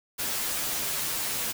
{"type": "noise with comb filter", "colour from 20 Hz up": "white", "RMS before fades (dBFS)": -30, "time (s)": [0.18, 1.53], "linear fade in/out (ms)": 20, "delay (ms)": 11, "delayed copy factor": -0.75, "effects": []}